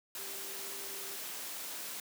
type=tone in noise; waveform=sine; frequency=392.4 Hz; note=G4; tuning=2 cents sharp; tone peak=-52 dBFS; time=0.19-1.16 s; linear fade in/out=2 ms; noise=white; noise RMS=-42 dBFS; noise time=0.15-2 s; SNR=-13 dB; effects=high-pass 200 Hz 12 dB/octave